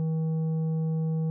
sine tone with tanh clipping, 160 Hz, D#3, 49 cents sharp, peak -26 dBFS, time 0-1.3 s, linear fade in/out 0 ms, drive 7 dB, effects none

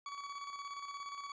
40% pulse tone with tremolo, 1132 Hz, C#6, 36 cents sharp, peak -40 dBFS, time 0.06-1.32 s, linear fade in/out 2 ms, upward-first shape square, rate 17 Hz, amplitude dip 45%, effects resampled to 16000 Hz

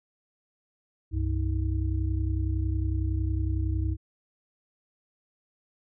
sine tone cluster, 66.2 / 97.1 / 316.8 Hz, C2 / G2 / D#4, +21 / -16 / +31 cents, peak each -27 / -28 / -36 dBFS, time 1.11-3.97 s, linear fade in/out 50 ms, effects none

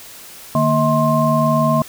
sine tone cluster, 151.4 / 231.9 / 641 / 1057 Hz, D#3 / A#3 / E5 / C6, -47 / -9 / -49 / +17 cents, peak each -18 dBFS, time 0.55-1.82 s, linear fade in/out 2 ms, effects white hiss -38 dBFS RMS until 1.88 s

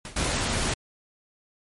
pink noise with exponential decay, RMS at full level -35 dBFS, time 0.05-0.35 s, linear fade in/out 1 ms, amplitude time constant 64 ms
pink noise, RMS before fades -26 dBFS, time 0.16-0.74 s, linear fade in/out 5 ms
effects MP3 48 kbps

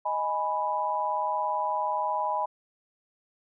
sine chord, G# minor, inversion second, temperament equal, 622.3 / 830.6 / 987.8 Hz, D#5 / G#5 / B5, 0 / 0 / 0 cents, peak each -33 / -30 / -28 dBFS, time 0.05-2.46 s, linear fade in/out 10 ms, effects none

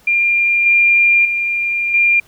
sine tone with level steps, 2396 Hz, D7, 34 cents sharp, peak -11 / -8 / -15 / -9 dBFS, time 0.07-2.2 s, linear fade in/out 5 ms, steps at 0.66 / 1.25 / 1.94 s, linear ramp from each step 2 ms, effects pink hiss -50 dBFS RMS until 2.27 s

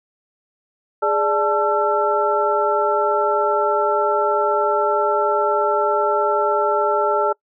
sine tone cluster, 414.2 / 591 / 872 / 1345 Hz, G#4 / D5 / A5 / E6, -5 / +11 / -16 / +34 cents, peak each -21 dBFS, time 1.02-7.33 s, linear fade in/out 10 ms, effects noise-tail reverb RT60 0.1 s tail -25 dB re dry

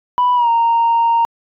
sine tone with pitch glide, 987.8 to 927 Hz, B5 to A#5, 0 to -10 cents, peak -9 dBFS, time 0.18-1.25 s, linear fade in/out 0 ms, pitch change -110 cents, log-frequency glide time 0.35-0.49 s, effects tanh soft clip ceiling -8 dBFS

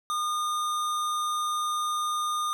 sine tone with hard clipping, 1218 Hz, D#6, 37 cents flat, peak -28 dBFS, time 0.1-2.53 s, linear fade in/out 0 ms, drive 17 dB, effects none

